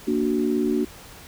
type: chord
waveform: sine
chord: Bb augmented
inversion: none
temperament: equal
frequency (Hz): 233.1 / 293.7 / 370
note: Bb3 / D4 / F#4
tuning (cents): 0 / 0 / 0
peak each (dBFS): -24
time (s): 0.07-0.85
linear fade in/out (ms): 10
effects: pink hiss -44 dBFS RMS until 1.27 s